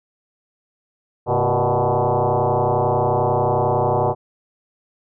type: tone with frequency modulation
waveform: sine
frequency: 138.59 Hz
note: C#3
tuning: in tune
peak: -15 dBFS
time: 1.26-4.15 s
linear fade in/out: 50 ms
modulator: 123 Hz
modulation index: 6.8
effects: none